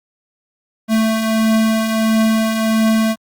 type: beating tone pair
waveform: square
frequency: 220 / 221.5 Hz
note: A3 / A3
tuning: 0 / +12 cents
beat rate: 1.5 Hz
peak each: -23 / -14 dBFS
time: 0.88-3.16 s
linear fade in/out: 50 ms
effects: Opus 48 kbps